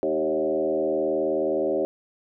sine tone with frequency modulation, 466.2 Hz, A#4, in tune, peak -21 dBFS, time 0.03-1.85 s, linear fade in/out 0 ms, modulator 79.2 Hz, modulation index 2.1, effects none

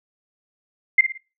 sine tone with echo, 2093 Hz, C7, in tune, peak -9 dBFS, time 0.98-1.01 s, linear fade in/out 5 ms, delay 56 ms, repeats 3, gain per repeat -9 dB, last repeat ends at 1.178 s, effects noise-tail reverb RT60 0.3 s tail -18 dB re dry

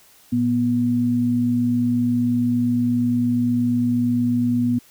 sine tone pair together, 114.8 / 243.3 Hz, A#2 / B3, -26 / -26 cents, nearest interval octave + minor second, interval 1300 cents, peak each -25 / -17 dBFS, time 0.32-4.79 s, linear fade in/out 10 ms, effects white hiss -52 dBFS RMS until 4.9 s

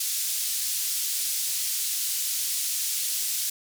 white band-pass noise, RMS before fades -28 dBFS, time 0-3.5 s, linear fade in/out 5 ms, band 4100 to 13000 Hz, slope 12 dB/octave, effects none

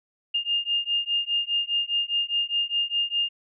sine beating tone pair, 2818 / 2822.9 Hz, F7 / F7, +15 / +18 cents, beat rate 4.9 Hz, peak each -26 dBFS, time 0.34-3.29 s, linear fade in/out 10 ms, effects none

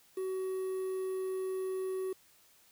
triangle tone with quantisation, 376.7 Hz, F#4, 31 cents sharp, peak -31 dBFS, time 0.17-2.13 s, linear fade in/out 5 ms, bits 9, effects white hiss -64 dBFS RMS until 2.71 s

